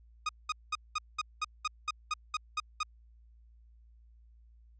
sawtooth tone bursts, 1242 Hz, D#6, 3 cents flat, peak -26 dBFS, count 12, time 0.26-2.832 s, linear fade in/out 5 ms, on 31 ms, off 200 ms, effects added 57 Hz sine -56 dBFS peak until 4.79 s + resampled to 16000 Hz

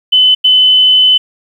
sine tone bursts at uneven times, 3024 Hz, F#7, 37 cents sharp, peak -4 dBFS, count 2, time 0.12-0.35 / 0.44-1.18 s, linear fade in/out 10 ms, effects 7-bit

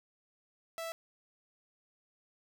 sawtooth tone, 659.3 Hz, E5, in tune, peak -34 dBFS, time 0.78-0.92 s, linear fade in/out 0 ms, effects none

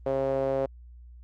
sawtooth tone with band-pass filter, 134.9 Hz, C#3, 47 cents flat, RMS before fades -27 dBFS, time 0.06-0.66 s, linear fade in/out 5 ms, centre 540 Hz, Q 4.3, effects added 60 Hz sine -45 dBFS peak until 1.23 s + Opus 32 kbps

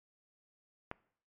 click, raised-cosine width 0.5 ms, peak -23 dBFS, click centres 0.914 s, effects noise-tail reverb RT60 0.6 s tail -22 dB re dry + MP3 96 kbps

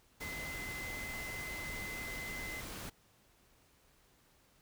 sine tone in noise, 2048 Hz, C7, 38 cents flat, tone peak -42 dBFS, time 0.21-2.61 s, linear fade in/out 10 ms, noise pink, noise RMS -45 dBFS, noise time 0.2-2.9 s, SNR 0 dB, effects pink hiss -68 dBFS RMS until 4.61 s

